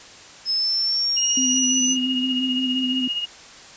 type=linear sweep; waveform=sine; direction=up; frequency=5160 to 6070 Hz; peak=-19 dBFS; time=0.45-1.97 s; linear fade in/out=50 ms
type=tone with tremolo; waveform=sine; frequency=2865 Hz; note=F7; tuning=44 cents sharp; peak=-20 dBFS; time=1.16-3.26 s; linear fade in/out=20 ms; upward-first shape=triangle; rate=15 Hz; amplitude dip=65%
type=tone with vibrato; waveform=sine; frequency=256.6 Hz; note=C4; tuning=34 cents flat; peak=-22 dBFS; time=1.37-3.08 s; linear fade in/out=5 ms; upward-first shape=square; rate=5.8 Hz; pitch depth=21 cents each way
effects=white hiss -43 dBFS RMS until 3.76 s + resampled to 16000 Hz

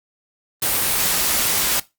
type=noise; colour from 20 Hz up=white; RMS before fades=-19 dBFS; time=0.62-1.8 s; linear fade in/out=5 ms; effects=noise-tail reverb RT60 0.2 s tail -18 dB re dry + Opus 32 kbps

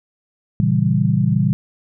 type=chord; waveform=sine; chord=A# diminished seventh; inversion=none; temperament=equal; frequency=116.54 / 138.59 / 164.81 / 196 Hz; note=A#2 / C#3 / E3 / G3; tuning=0 / 0 / 0 / 0 cents; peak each=-19 dBFS; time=0.6-1.53 s; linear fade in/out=0 ms; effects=none

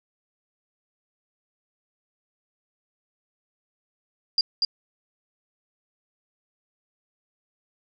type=tone with echo; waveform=sine; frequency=4813 Hz; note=D8; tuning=42 cents sharp; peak=-17 dBFS; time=4.38-4.41 s; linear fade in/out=2 ms; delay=240 ms; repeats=1; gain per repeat=-2 dB; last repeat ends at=4.65 s; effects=none

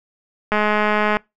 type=click train; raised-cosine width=0.5 ms; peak=-4 dBFS; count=138; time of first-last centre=0.52-1.169 s; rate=211 Hz; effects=noise-tail reverb RT60 0.2 s tail -24 dB re dry

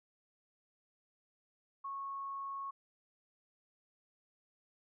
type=tone; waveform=sine; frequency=1100 Hz; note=C#6; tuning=14 cents flat; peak=-39 dBFS; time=1.84-2.71 s; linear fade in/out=10 ms; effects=none

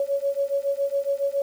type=beating tone pair; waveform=sine; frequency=554.4 / 561.6 Hz; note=C#5 / C#5; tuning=0 / +22 cents; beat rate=7.2 Hz; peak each=-25 dBFS; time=0-1.42 s; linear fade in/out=2 ms; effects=8-bit

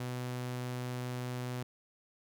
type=tone; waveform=sawtooth; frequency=124.7 Hz; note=B2; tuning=17 cents sharp; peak=-32 dBFS; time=0-1.63 s; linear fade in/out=5 ms; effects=none

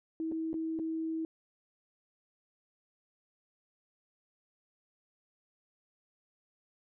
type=tone with dropouts; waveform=sine; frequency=322.3 Hz; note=E4; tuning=39 cents flat; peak=-32 dBFS; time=0.2-1.25 s; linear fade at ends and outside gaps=1 ms; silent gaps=0.316-0.321 / 0.531-0.541 / 0.79-0.796 s; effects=none

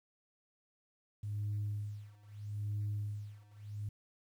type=tone with tremolo; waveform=sine; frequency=103.83 Hz; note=G#2; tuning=in tune; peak=-32 dBFS; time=1.23-3.89 s; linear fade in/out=5 ms; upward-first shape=sine; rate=0.78 Hz; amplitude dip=95%; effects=tanh soft clip ceiling -31 dBFS + 11-bit

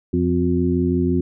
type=harmonic tone with a mistuned harmonic; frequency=86.1 Hz; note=F2; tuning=24 cents flat; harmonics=1 / 2 / 3 / 4; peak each=-23 / -22 / -20 / -22 dBFS; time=0.13-1.21 s; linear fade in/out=5 ms; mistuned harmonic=4; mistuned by=+62 cents; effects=none

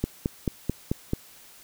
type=click train; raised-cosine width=3 ms; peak=-11 dBFS; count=6; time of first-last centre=0.04-1.134 s; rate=4.57 Hz; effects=white hiss -51 dBFS RMS until 1.63 s

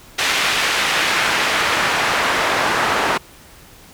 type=noise with band-pass filter sweep; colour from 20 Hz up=pink; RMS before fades=-18 dBFS; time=0.18-3.18 s; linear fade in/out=10 ms; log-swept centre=2600 to 1100 Hz; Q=0.86; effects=pink hiss -44 dBFS RMS until 3.93 s

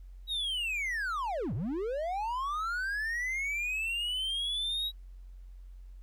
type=linear two-way sweep; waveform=triangle; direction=down then up; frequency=3860 to 90.8 to 3860 Hz; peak=-29 dBFS; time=0.27-4.92 s; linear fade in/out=50 ms; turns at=1.54 s; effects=added 45 Hz sine -45 dBFS peak until 6.02 s + pink hiss -74 dBFS RMS until 6.02 s

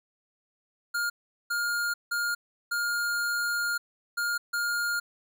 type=tone bursts at uneven times; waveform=square; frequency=1414 Hz; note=F6; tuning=21 cents sharp; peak=-27 dBFS; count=6; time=0.94-1.1 / 1.5-1.94 / 2.11-2.35 / 2.71-3.78 / 4.17-4.38 / 4.53-5 s; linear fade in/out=10 ms; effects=none

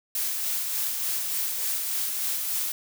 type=noise with tremolo; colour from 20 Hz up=blue; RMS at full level=-27 dBFS; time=0.15-2.72 s; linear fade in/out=2 ms; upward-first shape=sine; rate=3.4 Hz; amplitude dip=30%; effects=none

